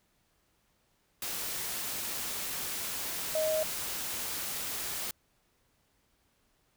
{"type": "tone in noise", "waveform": "sine", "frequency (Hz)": 626, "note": "D#5", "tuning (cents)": 10, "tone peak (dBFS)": -27, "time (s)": [3.35, 3.63], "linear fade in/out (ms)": 2, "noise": "white", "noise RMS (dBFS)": -36, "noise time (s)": [1.22, 5.11], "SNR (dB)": 6, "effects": ["pink hiss -72 dBFS RMS until 6.76 s"]}